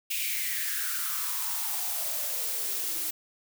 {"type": "noise with high-pass filter sweep", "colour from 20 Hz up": "blue", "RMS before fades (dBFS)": -31, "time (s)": [0.1, 3.11], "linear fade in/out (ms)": 10, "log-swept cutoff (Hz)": [2600, 300], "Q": 5.7, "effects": []}